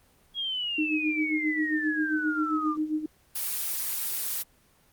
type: exponential sweep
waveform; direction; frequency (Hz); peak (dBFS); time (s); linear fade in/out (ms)
sine; down; 3322 to 1174.7; -28; 0.34-2.77; 50
type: tone with tremolo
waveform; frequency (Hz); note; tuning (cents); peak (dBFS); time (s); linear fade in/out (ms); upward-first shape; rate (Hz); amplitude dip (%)
sine; 308.3; D#4; -16; -23; 0.78-3.06; 5; sine; 7.5; 75
type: noise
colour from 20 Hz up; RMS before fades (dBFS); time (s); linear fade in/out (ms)
blue; -30; 3.35-4.43; 10
effects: pink hiss -62 dBFS RMS until 4.92 s + Opus 24 kbps